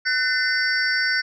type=tone cluster; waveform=sine; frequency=1507 / 1801 / 2049 / 4614 / 5390 Hz; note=F#6 / A6 / C7 / D8 / E8; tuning=+31 / +40 / -37 / -31 / +38 cents; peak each=-21 / -27 / -26 / -27 / -28 dBFS; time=0.05-1.22 s; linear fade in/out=20 ms; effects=tanh soft clip ceiling -9 dBFS